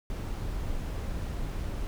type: noise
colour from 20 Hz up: brown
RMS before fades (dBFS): -33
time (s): 0.1-1.87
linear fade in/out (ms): 0
effects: none